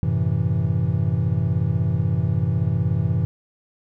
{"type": "chord", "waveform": "triangle", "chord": "F# half-diminished seventh", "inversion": "none", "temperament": "equal with one note detuned", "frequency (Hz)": [93.79, 110, 130.81, 164.81], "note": ["F#2", "A2", "C3", "E3"], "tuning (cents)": [24, 0, 0, 0], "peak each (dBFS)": -22, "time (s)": [0.03, 3.25], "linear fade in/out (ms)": 0, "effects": []}